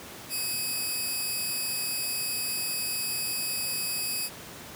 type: tone pair together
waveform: 10% pulse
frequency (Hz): 2550 / 4715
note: D#7 / D8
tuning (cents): +42 / +6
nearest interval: major seventh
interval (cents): 1064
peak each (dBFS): -24 / -24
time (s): 0.29-4.3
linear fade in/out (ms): 50
effects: pink hiss -43 dBFS RMS until 4.75 s + high-pass 100 Hz 12 dB/octave